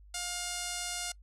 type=tone with low-pass filter; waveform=5% pulse; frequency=709 Hz; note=F5; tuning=26 cents sharp; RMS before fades=-37 dBFS; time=0.14-1.12 s; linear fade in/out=5 ms; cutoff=10000 Hz; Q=1.7; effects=noise-tail reverb RT60 0.1 s tail -25 dB re dry + added 50 Hz sine -52 dBFS peak until 1.22 s